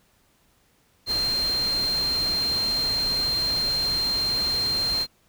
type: tone in noise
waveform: sine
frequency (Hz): 4177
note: C8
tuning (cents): -4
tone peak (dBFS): -22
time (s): 1.06-5.07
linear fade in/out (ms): 50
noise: pink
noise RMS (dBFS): -34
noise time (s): 1.06-5.07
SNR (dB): +9
effects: pink hiss -63 dBFS RMS until 5.28 s